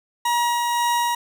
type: tone with tremolo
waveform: 40% pulse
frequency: 953 Hz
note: A#5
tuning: 38 cents sharp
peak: -17 dBFS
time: 0.25-1.15 s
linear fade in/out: 5 ms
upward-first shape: sine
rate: 1.9 Hz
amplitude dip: 25%
effects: none